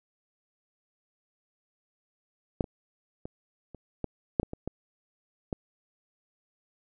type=clicks; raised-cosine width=2 ms; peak=-11 / -25 / -24 / -30 / -17 / -9 / -18 / -23 / -19 / -17 dBFS; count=10; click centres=2.608 / 2.642 / 3.255 / 3.747 / 4.043 / 4.398 / 4.431 / 4.534 / 4.676 / 5.528 s; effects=none